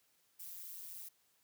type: noise with amplitude modulation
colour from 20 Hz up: violet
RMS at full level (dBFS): -45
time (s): 0.39-1.09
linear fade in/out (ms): 10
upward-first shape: sine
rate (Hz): 177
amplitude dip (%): 80
effects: white hiss -74 dBFS RMS until 1.43 s + high-pass 60 Hz 12 dB/octave